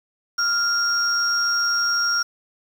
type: tone pair together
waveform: sine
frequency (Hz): 1396.9 / 5588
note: F6 / F8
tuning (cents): 0 / 0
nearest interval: 2 octaves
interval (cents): 2400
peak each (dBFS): -21 / -21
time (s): 0.38-2.23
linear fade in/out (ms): 10
effects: 7-bit